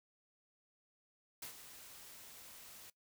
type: noise with ADSR envelope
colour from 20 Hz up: white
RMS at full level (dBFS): -45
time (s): 1.42-2.9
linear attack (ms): 6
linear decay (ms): 96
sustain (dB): -10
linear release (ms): 3
effects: noise-tail reverb RT60 0.1 s tail -18 dB re dry